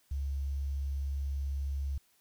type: tone with quantisation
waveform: sine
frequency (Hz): 69.3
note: C#2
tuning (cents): 0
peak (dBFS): -31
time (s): 0.11-1.98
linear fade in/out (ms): 5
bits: 10
effects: white hiss -69 dBFS RMS until 2.2 s